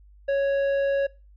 sine tone with tanh clipping, 554.4 Hz, C#5, in tune, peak -22 dBFS, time 0.28-1.07 s, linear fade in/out 10 ms, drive 9 dB, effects noise-tail reverb RT60 0.3 s tail -22 dB re dry + added 50 Hz sine -49 dBFS peak until 1.36 s

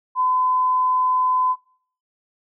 sine tone, 1015 Hz, B5, 47 cents sharp, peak -16 dBFS, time 0.15-1.56 s, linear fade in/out 50 ms, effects noise-tail reverb RT60 0.6 s tail -24 dB re dry

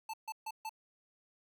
square tone bursts, 880 Hz, A5, in tune, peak -39 dBFS, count 4, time 0.09-0.694 s, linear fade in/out 5 ms, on 46 ms, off 140 ms, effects none

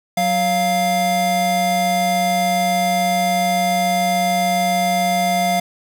square tone pair together, 185 / 698.5 Hz, F#3 / F5, 0 / 0 cents, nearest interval octave + major seventh, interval 2300 cents, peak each -23 / -17 dBFS, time 0.17-5.6 s, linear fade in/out 5 ms, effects none

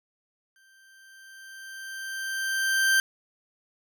40% pulse tone with exponential growth, 1568 Hz, G6, in tune, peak -17 dBFS, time 0.56-3 s, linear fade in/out 1 ms, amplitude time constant 530 ms, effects none

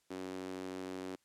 sawtooth tone with high-pass filter, 93 Hz, F#2, 9 cents sharp, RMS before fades -43 dBFS, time 0.1-1.16 s, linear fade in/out 10 ms, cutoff 310 Hz, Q 2.7, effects white hiss -75 dBFS RMS until 1.24 s + low-pass 10000 Hz 12 dB/octave

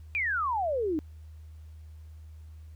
sine exponential sweep, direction down, 2479 to 293.7 Hz, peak -26 dBFS, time 0.15-0.99 s, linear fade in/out 0 ms, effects added 78 Hz sine -44 dBFS peak until 2.75 s + pink hiss -68 dBFS RMS until 2.75 s

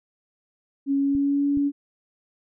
sine tone with pitch glide, 277.2 to 284 Hz, C#4 to C#4, 0 to +42 cents, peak -19 dBFS, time 0.86-1.72 s, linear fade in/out 50 ms, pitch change +42 cents, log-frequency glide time 0.97-1.46 s
clicks, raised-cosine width 5 ms, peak -25 dBFS, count 2, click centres 1.151 / 1.573 s
effects none

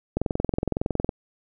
click train, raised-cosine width 2 ms, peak -10 dBFS, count 21, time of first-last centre 0.17-1.092 s, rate 21.7 Hz, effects none

